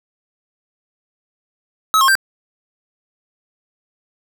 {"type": "tone with pitch steps", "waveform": "square", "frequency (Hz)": [1284, 1075, 1571], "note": ["E6", "C6", "G6"], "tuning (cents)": [-46, 47, 3], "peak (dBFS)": -11, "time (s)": [1.94, 2.153], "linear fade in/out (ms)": 0, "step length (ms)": 71, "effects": []}